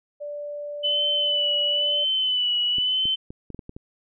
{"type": "tone", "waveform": "sine", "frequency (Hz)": 585, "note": "D5", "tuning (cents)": -7, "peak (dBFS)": -30, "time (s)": [0.2, 2.05], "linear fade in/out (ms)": 20}
{"type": "tone with vibrato", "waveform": "sine", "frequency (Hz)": 3000, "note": "F#7", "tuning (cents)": 23, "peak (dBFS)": -20, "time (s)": [0.83, 3.16], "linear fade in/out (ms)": 20, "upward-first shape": "sine", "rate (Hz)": 0.99, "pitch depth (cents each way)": 42}
{"type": "clicks", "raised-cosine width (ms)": 3, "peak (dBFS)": -24, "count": 8, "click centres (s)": [2.784, 3.055, 3.305, 3.503, 3.546, 3.592, 3.694, 3.765]}
{"effects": []}